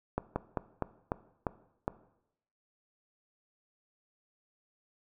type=slowing click train; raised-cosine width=1 ms; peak=-16 dBFS; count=7; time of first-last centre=0.18-1.88 s; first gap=180 ms; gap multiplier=1.18; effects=noise-tail reverb RT60 0.8 s tail -17 dB re dry